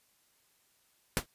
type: noise with exponential decay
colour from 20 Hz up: pink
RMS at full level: -25 dBFS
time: 1.17-1.26 s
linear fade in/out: 0 ms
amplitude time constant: 18 ms
effects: white hiss -70 dBFS RMS until 1.34 s + resampled to 32000 Hz